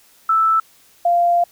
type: tone pair in turn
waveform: sine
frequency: 1318.5 / 694.4 Hz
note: E6 / F5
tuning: 0 / -10 cents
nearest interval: major seventh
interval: 1110 cents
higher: first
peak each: -12 dBFS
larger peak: neither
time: 0.29-0.6 / 1.05-1.44 s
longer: second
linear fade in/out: 5 ms
effects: white hiss -52 dBFS RMS until 1.51 s